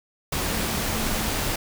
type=tone in noise; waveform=sine; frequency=220.5 Hz; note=A3; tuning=4 cents sharp; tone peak=-33 dBFS; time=0.52-1.29 s; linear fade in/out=5 ms; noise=pink; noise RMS=-26 dBFS; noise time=0.32-1.56 s; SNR=-10 dB; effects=none